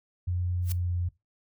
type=tone with pitch glide; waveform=sine; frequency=89.1 to 87.97 Hz; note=F2 to F2; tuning=+35 to +13 cents; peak=-26 dBFS; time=0.27-1.09 s; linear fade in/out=10 ms; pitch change=-22 cents; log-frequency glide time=0.61-0.97 s
type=noise with exponential growth; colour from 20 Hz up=blue; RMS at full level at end=-32 dBFS; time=0.62-0.72 s; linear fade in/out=1 ms; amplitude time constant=21 ms
effects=noise-tail reverb RT60 0.2 s tail -19 dB re dry